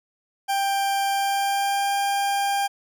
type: tone with pitch glide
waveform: 40% pulse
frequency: 790 to 798.7 Hz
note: G5 to G5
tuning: +13 to +32 cents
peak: -20 dBFS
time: 0.48-2.68 s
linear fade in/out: 20 ms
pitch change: +19 cents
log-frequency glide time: 1.1-1.95 s
effects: none